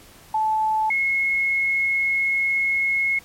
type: tone pair in turn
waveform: sine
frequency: 870 / 2171 Hz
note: A5 / C#7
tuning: -20 / -37 cents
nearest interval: octave + major third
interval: 1583 cents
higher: second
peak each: -18 dBFS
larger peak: neither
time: 0.34-0.9 / 0.9-3.19 s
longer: second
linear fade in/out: 5 ms
effects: pink hiss -48 dBFS RMS until 3.24 s + MP3 64 kbps